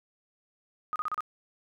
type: tone bursts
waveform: sine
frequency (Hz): 1244.5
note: D#6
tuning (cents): 0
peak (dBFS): -28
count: 5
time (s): 0.93-1.206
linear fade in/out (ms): 0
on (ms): 28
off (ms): 34
effects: none